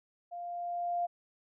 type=tone with level ramp; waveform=sine; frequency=698.5 Hz; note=F5; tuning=in tune; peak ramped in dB=-39 to -28 dBFS; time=0.31-1.07 s; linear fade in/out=20 ms; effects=none